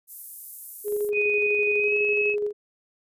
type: high-pass noise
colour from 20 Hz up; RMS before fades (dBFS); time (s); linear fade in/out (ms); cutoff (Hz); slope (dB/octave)
pink; -38; 0.07-1.11; 50; 11000; 24
type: tone with tremolo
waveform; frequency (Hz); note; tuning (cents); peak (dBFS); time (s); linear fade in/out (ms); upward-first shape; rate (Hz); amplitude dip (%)
sine; 415.3; G#4; 0; -22; 0.84-2.53; 50; square; 12; 30
type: tone with pitch glide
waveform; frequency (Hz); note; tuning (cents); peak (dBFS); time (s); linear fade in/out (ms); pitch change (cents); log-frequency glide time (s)
sine; 2489 to 2572; D#7 to E7; 0 to -43; -22; 1.12-2.36; 50; +57; 1.77-1.95
effects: resampled to 32000 Hz